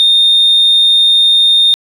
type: tone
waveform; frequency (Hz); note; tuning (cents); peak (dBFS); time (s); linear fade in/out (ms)
sine; 3656; A#7; -34; -4; 0-1.74; 0
effects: tanh soft clip ceiling -2 dBFS + 7-bit